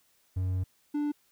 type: tone pair in turn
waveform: triangle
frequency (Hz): 92.6 / 294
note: F#2 / D4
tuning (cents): +2 / +2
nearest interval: octave + minor sixth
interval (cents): 2000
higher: second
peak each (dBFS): -25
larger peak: neither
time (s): 0.36-0.64 / 0.94-1.12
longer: first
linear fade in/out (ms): 10
effects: white hiss -68 dBFS RMS until 1.31 s